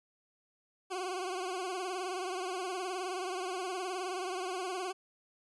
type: tone with vibrato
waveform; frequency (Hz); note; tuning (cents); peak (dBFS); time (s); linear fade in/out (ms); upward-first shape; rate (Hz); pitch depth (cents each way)
20% pulse; 368.6; F#4; -7; -30; 0.9-4.93; 20; triangle; 19; 94
effects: resampled to 24000 Hz + 12-bit